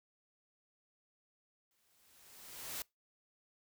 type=noise with exponential growth; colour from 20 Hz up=white; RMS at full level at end=-40 dBFS; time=1.71-2.82 s; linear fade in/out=1 ms; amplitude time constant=240 ms; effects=noise-tail reverb RT60 0.2 s tail -24 dB re dry